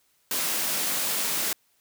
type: high-pass noise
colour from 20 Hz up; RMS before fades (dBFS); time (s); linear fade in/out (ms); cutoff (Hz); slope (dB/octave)
white; -27; 0.31-1.53; 2; 140; 96
effects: white hiss -67 dBFS RMS until 1.8 s